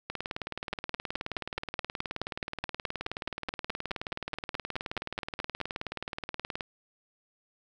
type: two click trains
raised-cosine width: 0.3 ms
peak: -18 / -16 dBFS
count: 124 / 24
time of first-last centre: 0.1-6.608 / 0.73-5.613 s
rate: 18.9 / 4.71 Hz
effects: none